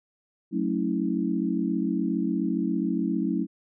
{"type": "chord", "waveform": "sine", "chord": "F# minor seventh", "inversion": "none", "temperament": "equal with one note detuned", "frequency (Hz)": [185, 220, 277.2, 324.3], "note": ["F#3", "A3", "C#4", "E4"], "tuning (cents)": [0, 0, 0, -28], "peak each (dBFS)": -29, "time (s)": [0.51, 3.47], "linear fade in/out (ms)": 50, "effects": []}